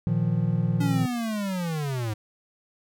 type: chord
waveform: triangle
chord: Bb suspended fourth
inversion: none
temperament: equal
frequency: 116.54 / 155.56 / 174.61 Hz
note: Bb2 / Eb3 / F3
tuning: 0 / 0 / 0 cents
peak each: -24 dBFS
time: 0.07-1.06 s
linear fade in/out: 0 ms
type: linear sweep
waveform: square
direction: down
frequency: 287.6 to 103.83 Hz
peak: -27 dBFS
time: 0.8-2.14 s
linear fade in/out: 10 ms
effects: none